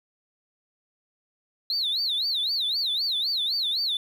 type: tone with vibrato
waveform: triangle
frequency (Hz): 4000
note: B7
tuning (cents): +21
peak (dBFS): -21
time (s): 1.7-3.97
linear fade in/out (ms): 2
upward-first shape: sine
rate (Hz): 3.9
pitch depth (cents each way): 250
effects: tanh soft clip ceiling -20 dBFS + 9-bit